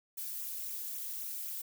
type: noise with flanger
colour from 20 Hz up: violet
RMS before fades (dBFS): -40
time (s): 0.17-1.62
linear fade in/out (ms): 10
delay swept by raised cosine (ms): 0.21 to 3.01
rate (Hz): 3.8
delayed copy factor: -0.85
effects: none